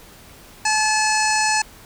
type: harmonic tone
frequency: 862 Hz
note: A5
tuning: 36 cents flat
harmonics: 1 / 2 / 3 / 5 / 6 / 7 / 8 / 9 / 10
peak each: -20 / -23 / -25 / -27 / -28 / -28 / -29 / -30 / -30 dBFS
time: 0.65-1.62 s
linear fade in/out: 5 ms
effects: pink hiss -45 dBFS RMS until 1.85 s